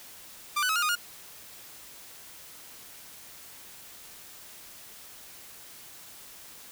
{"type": "tone with pitch steps", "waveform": "sawtooth", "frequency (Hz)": [1185, 1495, 1283, 1411, 1233, 1426], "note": ["D6", "F#6", "E6", "F6", "D#6", "F6"], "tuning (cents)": [15, 17, -47, 17, -16, 36], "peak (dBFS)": -21, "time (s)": [0.56, 0.956], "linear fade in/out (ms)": 10, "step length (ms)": 66, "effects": ["white hiss -48 dBFS RMS until 6.71 s"]}